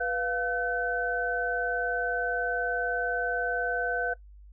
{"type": "tone cluster", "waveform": "sine", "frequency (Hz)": [490.8, 700, 1521], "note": ["B4", "F5", "F#6"], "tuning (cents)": [-11, 4, 47], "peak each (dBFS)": [-32, -32, -29], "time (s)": [0, 4.14], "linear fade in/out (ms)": 10, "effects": ["noise-tail reverb RT60 0.1 s tail -18 dB re dry", "added 50 Hz sine -47 dBFS peak until 4.52 s"]}